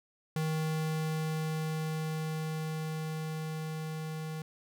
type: tone with level ramp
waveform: square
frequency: 157.4 Hz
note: D#3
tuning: 20 cents sharp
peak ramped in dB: -30 to -37 dBFS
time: 0.36-4.42 s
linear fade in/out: 2 ms
effects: none